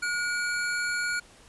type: tone pair together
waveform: square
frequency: 1443.3 / 2301 Hz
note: F#6 / D7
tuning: -43 / -36 cents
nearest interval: minor sixth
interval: 807 cents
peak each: -28 / -36 dBFS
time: 0.02-1.2 s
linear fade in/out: 10 ms
effects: pink hiss -54 dBFS RMS until 1.48 s + resampled to 24000 Hz